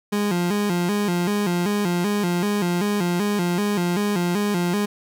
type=tone with vibrato; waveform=30% pulse; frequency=190 Hz; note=F#3; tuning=46 cents sharp; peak=-17 dBFS; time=0.12-4.86 s; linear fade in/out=10 ms; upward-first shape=square; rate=2.6 Hz; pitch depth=140 cents each way; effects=none